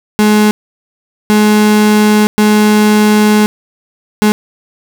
35% pulse tone bursts at uneven times, 211.5 Hz, G#3, 32 cents sharp, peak -4 dBFS, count 4, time 0.19-0.51 / 1.3-2.27 / 2.38-3.46 / 4.22-4.32 s, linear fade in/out 0 ms, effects none

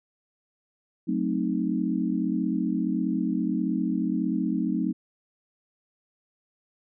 sine chord, F# diminished seventh, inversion none, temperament equal, 185 / 220 / 261.6 / 311.1 Hz, F#3 / A3 / C4 / Eb4, 0 / 0 / 0 / 0 cents, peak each -29 dBFS, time 1.07-4.93 s, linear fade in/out 20 ms, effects none

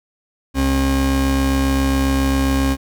40% pulse tone pair together, 67.4 / 269.6 Hz, C#2 / C#4, -48 / -48 cents, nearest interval 2 octaves, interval 2400 cents, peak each -17 / -18 dBFS, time 0.54-2.77 s, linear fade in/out 50 ms, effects none

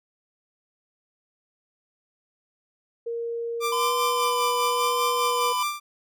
sine tone with pitch glide, 466.2 to 484.6 Hz, A#4 to B4, 0 to -33 cents, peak -27 dBFS, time 3.06-5.53 s, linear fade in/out 10 ms, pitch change +67 cents, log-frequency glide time 3.68-3.93 s
sawtooth tone with tremolo, 1182 Hz, D6, 11 cents sharp, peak -20 dBFS, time 3.6-5.8 s, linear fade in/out 50 ms, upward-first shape sine, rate 5 Hz, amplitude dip 60%
square tone with vibrato, 1015 Hz, B5, 47 cents sharp, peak -25 dBFS, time 3.72-5.63 s, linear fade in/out 5 ms, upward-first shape sine, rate 0.93 Hz, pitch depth 22 cents each way
effects none

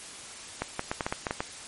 clicks, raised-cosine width 0.5 ms, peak -13 dBFS, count 9, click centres 0.62 / 0.794 / 0.915 / 1.008 / 1.065 / 1.125 / 1.268 / 1.309 / 1.405 s, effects white hiss -43 dBFS RMS until 1.67 s + MP3 48 kbps

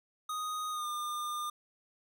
square tone with pitch glide, 1244.5 to 1205.6 Hz, D#6 to D6, 0 to +45 cents, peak -35 dBFS, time 0.29-1.5 s, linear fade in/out 5 ms, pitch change -55 cents, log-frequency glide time 0.71-0.87 s, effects none

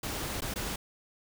pink noise with dropouts, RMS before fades -35 dBFS, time 0.03-0.76 s, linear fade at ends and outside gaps 5 ms, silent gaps 0.407-0.419 / 0.54-0.558 s, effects none

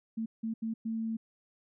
sine tone bursts at uneven times, 224.2 Hz, A3, 33 cents sharp, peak -31 dBFS, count 4, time 0.17-0.26 / 0.43-0.54 / 0.62-0.74 / 0.85-1.17 s, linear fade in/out 10 ms, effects none

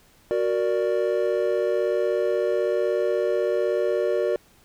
triangle chord, Gb augmented, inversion none, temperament equal, 370 / 466.2 / 587.3 Hz, Gb4 / Bb4 / D5, 0 / 0 / 0 cents, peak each -23 dBFS, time 0.31-4.36 s, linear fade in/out 0 ms, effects pink hiss -57 dBFS RMS until 4.64 s

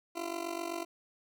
20% pulse tone with amplitude modulation, 340 Hz, F4, 46 cents flat, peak -27 dBFS, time 0.15-0.85 s, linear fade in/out 20 ms, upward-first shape sine, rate 47.8 Hz, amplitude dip 80%, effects none

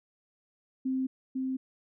sine tone pair in turn, 261.6 / 261.6 Hz, C4 / C4, 0 / 0 cents, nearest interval unison, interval 0 cents, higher neither, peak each -27 / -29 dBFS, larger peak first, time 0.85-1.07 / 1.35-1.57 s, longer neither, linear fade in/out 10 ms, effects none

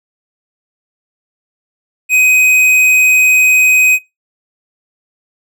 sine tone with tanh clipping, 2512 Hz, D#7, 16 cents sharp, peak -8 dBFS, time 2.09-3.99 s, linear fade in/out 50 ms, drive 13 dB, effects noise-tail reverb RT60 0.2 s tail -21 dB re dry

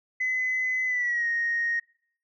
sine tone with pitch glide, 2024 to 1866.8 Hz, B6 to A#6, +42 to +2 cents, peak -23 dBFS, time 0.2-1.8 s, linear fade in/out 10 ms, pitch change -140 cents, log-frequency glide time 0.86-1.27 s, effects noise-tail reverb RT60 0.6 s tail -25 dB re dry + tanh soft clip ceiling -19 dBFS

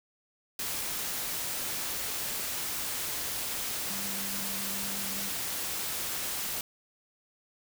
sine tone in noise, 197.4 Hz, G3, 12 cents sharp, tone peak -42 dBFS, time 3.9-5.29 s, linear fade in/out 2 ms, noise white, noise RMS -34 dBFS, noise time 0.59-6.61 s, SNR -11 dB, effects none

